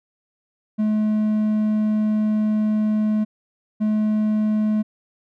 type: tone pair in turn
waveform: triangle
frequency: 214 / 214 Hz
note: A3 / A3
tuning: -48 / -48 cents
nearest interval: unison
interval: 0 cents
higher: neither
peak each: -15 dBFS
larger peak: neither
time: 0.78-3.25 / 3.8-4.83 s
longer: first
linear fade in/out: 20 ms
effects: none